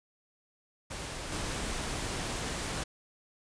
pink noise with level steps, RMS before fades -39 / -35 dBFS, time 0.9-2.84 s, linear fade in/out 10 ms, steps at 1.32 s, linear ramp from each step 2 ms, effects resampled to 22050 Hz

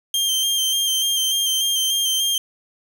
sawtooth tone with vibrato, 3165 Hz, G7, 16 cents sharp, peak -15 dBFS, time 0.14-2.38 s, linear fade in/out 2 ms, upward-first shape square, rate 3.4 Hz, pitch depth 20 cents each way, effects none

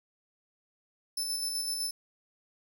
25% pulse tone with tremolo, 5274 Hz, E8, in tune, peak -25 dBFS, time 1.17-1.91 s, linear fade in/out 5 ms, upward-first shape square, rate 7.9 Hz, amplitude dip 30%, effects none

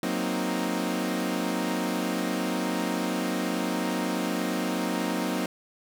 sawtooth chord, C half-diminished seventh, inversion second, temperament equal, 185 / 233.1 / 261.6 / 311.1 Hz, Gb3 / Bb3 / C4 / Eb4, 0 / 0 / 0 / 0 cents, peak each -28 dBFS, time 0.03-5.46 s, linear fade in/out 2 ms, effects none

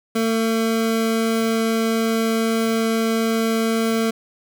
25% pulse tone, 225.2 Hz, A3, 40 cents sharp, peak -14 dBFS, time 0.15-4.11 s, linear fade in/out 10 ms, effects none

